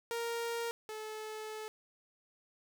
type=tone pair in turn; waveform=sawtooth; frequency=466.2 / 432.7 Hz; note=A#4 / A4; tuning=0 / -29 cents; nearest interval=minor second; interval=129 cents; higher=first; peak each=-31 / -37 dBFS; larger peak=first; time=0.11-0.71 / 0.89-1.68 s; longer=second; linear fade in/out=0 ms; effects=none